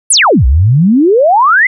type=exponential two-way sweep; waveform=sine; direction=down then up; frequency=11175 to 58.5 to 2110 Hz; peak=-4 dBFS; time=0.1-1.67 s; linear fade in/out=5 ms; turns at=0.46 s; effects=none